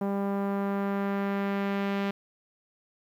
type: tone with low-pass filter sweep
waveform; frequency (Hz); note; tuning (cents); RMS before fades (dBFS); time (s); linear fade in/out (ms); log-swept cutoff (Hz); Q
sawtooth; 198.7; G3; +24; -29; 0.01-2.11; 5; 880 to 2900; 1.1
effects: 10-bit